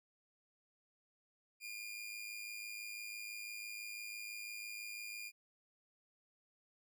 sawtooth tone with amplitude modulation, 2416 Hz, D7, 48 cents sharp, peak -39 dBFS, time 1.6-5.32 s, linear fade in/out 50 ms, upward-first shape sine, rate 106 Hz, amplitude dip 50%, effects none

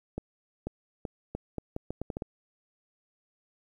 accelerating click train, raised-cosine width 2 ms, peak -20 dBFS, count 11, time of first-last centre 0.18-2.222 s, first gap 490 ms, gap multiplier 0.78, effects 10-bit

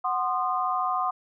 sine chord, C diminished, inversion second, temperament equal with one note detuned, 740 / 1046.5 / 1226 Hz, Gb5 / C6 / Eb6, 0 / 0 / -26 cents, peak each -28 dBFS, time 0.04-1.11 s, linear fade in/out 10 ms, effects none

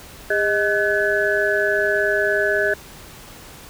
sine tone cluster, 405.6 / 625 / 1509 / 1704 Hz, G#4 / D#5 / F#6 / G#6, -41 / +8 / +34 / +44 cents, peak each -22 dBFS, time 0.3-2.74 s, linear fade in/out 5 ms, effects pink hiss -41 dBFS RMS until 3.69 s

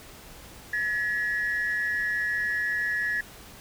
sine tone pair together, 1698.9 / 1907 Hz, G#6 / A#6, +39 / +39 cents, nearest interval major second, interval 200 cents, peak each -26 / -28 dBFS, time 0.73-3.21 s, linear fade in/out 5 ms, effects tanh soft clip ceiling -18 dBFS + pink hiss -47 dBFS RMS until 3.6 s

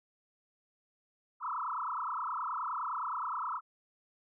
sine tone with frequency modulation, 1154 Hz, D6, 31 cents flat, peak -33 dBFS, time 1.4-3.61 s, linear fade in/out 50 ms, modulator 29.6 Hz, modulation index 6.6, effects none

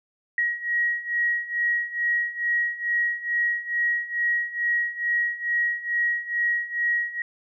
sine beating tone pair, 1898 / 1900.3 Hz, A#6 / A#6, +31 / +33 cents, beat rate 2.3 Hz, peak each -27 / -24 dBFS, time 0.38-7.22 s, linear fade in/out 2 ms, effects none

